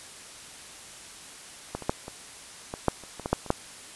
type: clicks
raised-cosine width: 1 ms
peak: -16 / -24 / -9 / -23 / -18 / -6 / -30 / -23 / -15 / -7 / -26 / -7 dBFS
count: 12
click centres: 1.75 / 1.823 / 1.895 / 2.081 / 2.739 / 2.883 / 3.037 / 3.197 / 3.259 / 3.33 / 3.463 / 3.504 s
effects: white hiss -45 dBFS RMS until 3.95 s + resampled to 24000 Hz